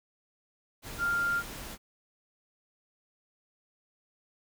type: tone in noise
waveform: sine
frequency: 1396.9 Hz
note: F6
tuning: in tune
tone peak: -26 dBFS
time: 0.98-1.43 s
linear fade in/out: 50 ms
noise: pink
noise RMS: -42 dBFS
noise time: 0.82-1.78 s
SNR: +13 dB
effects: none